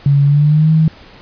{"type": "tone with pitch glide", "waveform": "sine", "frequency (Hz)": [141.2, 158.49], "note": ["C#3", "D#3"], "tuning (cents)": [32, 32], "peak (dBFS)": -7, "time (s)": [0.06, 0.88], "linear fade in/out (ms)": 2, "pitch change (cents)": 200, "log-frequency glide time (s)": [0.24, 0.71], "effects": ["pink hiss -40 dBFS RMS until 1.21 s", "resampled to 11025 Hz"]}